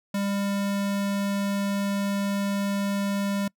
square tone, 199.8 Hz, G3, 33 cents sharp, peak -25 dBFS, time 0.14-3.48 s, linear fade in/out 5 ms, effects noise-tail reverb RT60 0.1 s tail -25 dB re dry

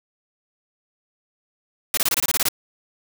white noise bursts, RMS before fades -20 dBFS, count 10, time 1.94-2.486 s, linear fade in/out 2 ms, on 33 ms, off 24 ms, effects none

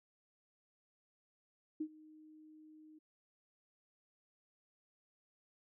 sine tone with ADSR envelope, 310 Hz, D#4, 6 cents flat, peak -34 dBFS, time 1.8-2.99 s, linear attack 9 ms, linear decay 68 ms, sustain -22 dB, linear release 11 ms, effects none

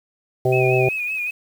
harmonic tone, 128.3 Hz, C3, 34 cents flat, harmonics 1 / 3 / 4 / 5 / 6, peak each -20 / -18 / -25 / -23 / -26 dBFS, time 0.45-0.89 s, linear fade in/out 5 ms
sine tone with vibrato, 2507 Hz, D#7, 12 cents sharp, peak -22 dBFS, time 0.52-1.31 s, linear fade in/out 10 ms, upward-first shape sine, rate 5.3 Hz, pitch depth 59 cents each way
effects 7-bit

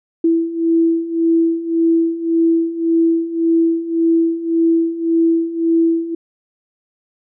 sine beating tone pair, 329.6 / 331.4 Hz, E4 / E4, 0 / +9 cents, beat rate 1.8 Hz, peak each -18 / -14 dBFS, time 0.24-6.15 s, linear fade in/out 5 ms, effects none

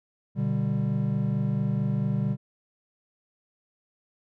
triangle chord, G major, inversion first, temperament just, 122.5 / 147 / 196 Hz, B2 / D3 / G3, -14 / +2 / 0 cents, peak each -26 dBFS, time 0.35-2.37 s, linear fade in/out 50 ms, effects none

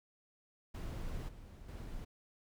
brown noise with level steps, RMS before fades -41 / -52 / -45 dBFS, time 0.74-2.05 s, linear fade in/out 10 ms, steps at 1.28 / 1.68 s, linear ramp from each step 10 ms, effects none

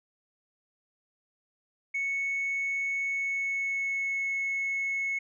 sine tone with pitch glide, 2211 to 2193 Hz, C#7 to C#7, -5 to -19 cents, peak -26 dBFS, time 1.94-5.19 s, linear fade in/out 10 ms, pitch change -14 cents, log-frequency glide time 3.09-4.31 s, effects tanh soft clip ceiling -25 dBFS

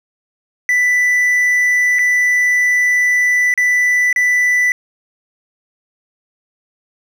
triangle tone with dropouts, 1982 Hz, B6, 6 cents sharp, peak -9 dBFS, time 0.69-4.72 s, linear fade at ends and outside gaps 1 ms, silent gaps 1.987-1.991 / 3.54-3.576 / 4.128-4.161 s, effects none

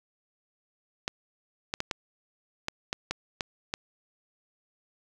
clicks, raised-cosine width 0.2 ms, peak -12 dBFS, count 9, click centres 1.079 / 1.739 / 1.804 / 1.912 / 2.684 / 2.929 / 3.11 / 3.408 / 3.739 s, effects 9-bit

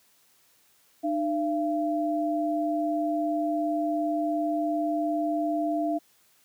sine tone pair together, 302.9 / 680 Hz, D#4 / F5, -46 / -46 cents, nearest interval octave + major second, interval 1400 cents, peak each -27 dBFS, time 1.03-5.99 s, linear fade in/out 20 ms, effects white hiss -63 dBFS RMS until 6.44 s + high-pass 80 Hz 12 dB/octave

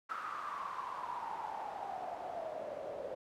pink noise with band-pass filter sweep, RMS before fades -42 dBFS, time 0.09-3.15 s, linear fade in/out 10 ms, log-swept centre 1300 to 540 Hz, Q 9.2, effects none

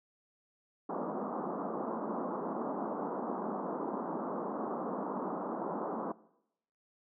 pink band-pass noise, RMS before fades -37 dBFS, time 0.89-6.12 s, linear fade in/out 5 ms, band 190 to 1200 Hz, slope 48 dB/octave, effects noise-tail reverb RT60 0.8 s tail -20 dB re dry

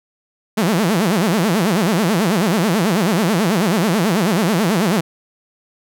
sawtooth tone with vibrato, 191.9 Hz, G3, 37 cents flat, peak -10 dBFS, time 0.57-5.01 s, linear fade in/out 10 ms, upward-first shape sine, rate 9.2 Hz, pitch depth 290 cents each way, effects none

